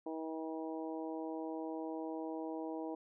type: harmonic tone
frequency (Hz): 160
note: D#3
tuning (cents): +49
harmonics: 2 / 3 / 4 / 5 / 6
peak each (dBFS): -41 / -45 / -47 / -49 / -51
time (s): 0.06-2.95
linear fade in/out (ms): 5
effects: none